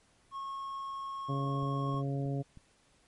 triangle tone, 1091 Hz, C#6, 28 cents flat, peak -35 dBFS, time 0.31-2.03 s, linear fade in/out 50 ms
harmonic tone, 138.59 Hz, C#3, in tune, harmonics 1 / 2 / 3 / 4 / 5, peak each -32 / -38 / -42 / -44 / -46 dBFS, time 1.28-2.43 s, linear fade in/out 20 ms
click train, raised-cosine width 5 ms, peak -38 dBFS, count 4, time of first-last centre 1.63-2.573 s, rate 3.18 Hz
effects pink hiss -67 dBFS RMS until 3.07 s + MP3 48 kbps

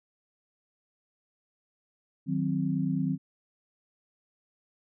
sine chord, C diminished, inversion first, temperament equal, 155.56 / 185 / 261.6 Hz, Eb3 / Gb3 / C4, 0 / 0 / 0 cents, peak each -30 dBFS, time 2.26-3.18 s, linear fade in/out 50 ms, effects none

